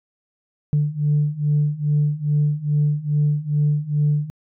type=beating tone pair; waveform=sine; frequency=146.83 / 149.23 Hz; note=D3 / D3; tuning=0 / +28 cents; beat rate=2.4 Hz; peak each=-20 / -18 dBFS; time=0.73-4.3 s; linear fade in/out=0 ms; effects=tanh soft clip ceiling -11 dBFS